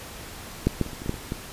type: clicks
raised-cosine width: 3 ms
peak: -6 / -9 / -24 / -25 / -24 / -20 / -11 / -23 / -15 dBFS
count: 9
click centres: 0.67 / 0.813 / 0.863 / 0.932 / 1.019 / 1.061 / 1.094 / 1.142 / 1.321 s
effects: pink hiss -40 dBFS RMS until 1.52 s + resampled to 32000 Hz